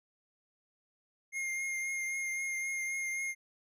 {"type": "tone with vibrato", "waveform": "square", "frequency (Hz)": 2128, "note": "C7", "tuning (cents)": 29, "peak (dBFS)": -34, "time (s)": [1.32, 3.35], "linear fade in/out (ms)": 50, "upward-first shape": "triangle", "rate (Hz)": 3.8, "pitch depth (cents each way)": 21, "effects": ["low-pass 12000 Hz 12 dB/octave"]}